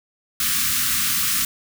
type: band-stop noise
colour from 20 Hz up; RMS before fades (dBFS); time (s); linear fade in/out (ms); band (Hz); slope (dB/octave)
white; -21; 0.4-1.45; 2; 290 to 1100; 96
effects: none